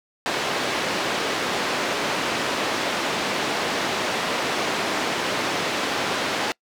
pink band-pass noise, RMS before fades -25 dBFS, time 0.26-6.52 s, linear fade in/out 0 ms, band 300 to 4500 Hz, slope 12 dB/octave, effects noise-tail reverb RT60 0.1 s tail -25 dB re dry

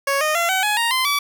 15% pulse tone with pitch steps, 554.4 / 615.1 / 682.5 / 757.3 / 840.3 / 932.4 / 1034.5 / 1147.9 Hz, C#5 / D#5 / F5 / F#5 / G#5 / A#5 / C6 / D6, 0 / -20 / -40 / +40 / +20 / 0 / -20 / -40 cents, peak -11 dBFS, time 0.07-1.19 s, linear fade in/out 5 ms, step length 140 ms, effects none

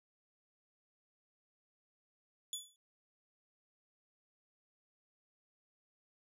20% pulse tone with exponential decay, 3439 Hz, A7, 40 cents flat, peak -30 dBFS, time 2.53-2.76 s, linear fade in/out 1 ms, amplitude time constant 50 ms, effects none

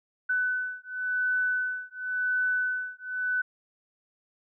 sine beating tone pair, 1500 / 1500.93 Hz, F#6 / F#6, +23 / +24 cents, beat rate 0.93 Hz, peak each -29 dBFS, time 0.29-3.42 s, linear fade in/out 10 ms, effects none

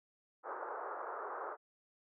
white band-pass noise, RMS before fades -43 dBFS, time 0.43-1.57 s, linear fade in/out 50 ms, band 380 to 1400 Hz, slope 48 dB/octave, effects none

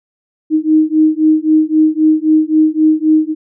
sine beating tone pair, 310 / 313.8 Hz, D#4 / D#4, -6 / +15 cents, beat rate 3.8 Hz, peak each -11 / -11 dBFS, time 0.5-3.35 s, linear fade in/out 50 ms, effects none

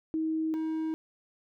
sine / triangle tone pair in turn, 317.8 / 317.8 Hz, D#4 / D#4, +37 / +37 cents, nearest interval unison, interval 0 cents, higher neither, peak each -27 dBFS, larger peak neither, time 0.14-0.54 / 0.54-0.94 s, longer neither, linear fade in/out 0 ms, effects none

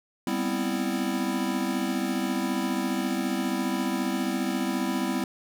square chord, C major seventh, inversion second, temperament equal with one note detuned, 197.59 / 246.9 / 261.6 / 329.6 Hz, G3 / B3 / C4 / E4, +14 / 0 / 0 / 0 cents, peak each -32 / -32 / -32 / -32 dBFS, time 0.27-5.24 s, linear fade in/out 2 ms, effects none

